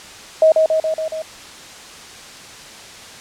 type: tone with echo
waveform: sine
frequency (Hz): 634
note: D#5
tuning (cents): +32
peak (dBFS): -7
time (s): 0.42-0.52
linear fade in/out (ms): 2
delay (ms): 140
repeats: 5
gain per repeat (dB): -3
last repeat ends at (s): 1.22
effects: white hiss -37 dBFS RMS until 3.2 s + low-pass 7000 Hz 12 dB/octave